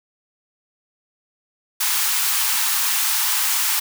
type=high-pass noise; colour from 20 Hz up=white; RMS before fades=-20 dBFS; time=1.8-3.8 s; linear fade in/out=10 ms; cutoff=790 Hz; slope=96 dB/octave; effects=none